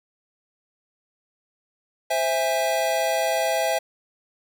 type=chord; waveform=square; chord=C augmented; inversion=none; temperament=equal with one note detuned; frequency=523.3 / 659.3 / 819.2 Hz; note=C5 / E5 / G#5; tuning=0 / 0 / -24 cents; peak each=-28 / -24 / -27 dBFS; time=2.1-3.79 s; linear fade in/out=10 ms; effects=none